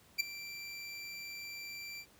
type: tone with ADSR envelope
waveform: 25% pulse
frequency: 2350 Hz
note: D7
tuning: 1 cent sharp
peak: -22 dBFS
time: 0.18-2.06 s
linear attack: 23 ms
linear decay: 9 ms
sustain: -17 dB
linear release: 69 ms
effects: pink hiss -63 dBFS RMS until 2.19 s + high-pass 60 Hz 12 dB/octave